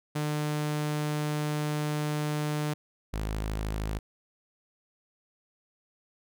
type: tone pair in turn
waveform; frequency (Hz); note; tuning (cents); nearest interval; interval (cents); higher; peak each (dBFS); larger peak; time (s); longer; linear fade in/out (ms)
sawtooth; 150 / 53.03; D3 / G#1; +37 / +37; octave + tritone; 1800; first; -24 / -26; first; 0.15-2.74 / 3.13-3.99; first; 10
effects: none